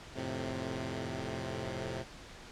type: chord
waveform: 10% pulse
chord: F major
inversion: none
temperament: equal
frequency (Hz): 87.31 / 110 / 130.81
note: F2 / A2 / C3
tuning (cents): 0 / 0 / 0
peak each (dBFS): -34 / -33 / -31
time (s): 0.14-2.05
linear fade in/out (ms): 50
effects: pink hiss -50 dBFS RMS until 2.51 s + low-pass 6000 Hz 12 dB/octave